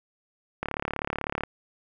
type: click train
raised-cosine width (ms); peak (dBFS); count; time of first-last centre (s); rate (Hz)
0.5; -13; 30; 0.63-1.436; 36
effects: none